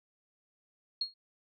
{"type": "tone with exponential decay", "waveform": "sine", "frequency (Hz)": 4288, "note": "C8", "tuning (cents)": 42, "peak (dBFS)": -26, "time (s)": [1.01, 1.14], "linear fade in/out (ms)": 5, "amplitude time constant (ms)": 28, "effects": ["MP3 48 kbps"]}